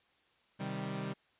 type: chord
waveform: sawtooth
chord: C minor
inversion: none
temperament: equal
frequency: 130.81 / 155.56 / 196 Hz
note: C3 / Eb3 / G3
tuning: 0 / 0 / 0 cents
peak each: -38 / -38 / -35 dBFS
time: 0.59-1.14 s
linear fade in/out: 20 ms
effects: white hiss -70 dBFS RMS until 1.39 s + resampled to 8000 Hz